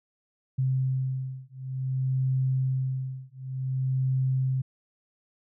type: beating tone pair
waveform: sine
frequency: 130.81 / 131.36 Hz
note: C3 / C3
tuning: 0 / +7 cents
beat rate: 0.55 Hz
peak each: -28 dBFS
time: 0.58-4.62 s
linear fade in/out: 10 ms
effects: none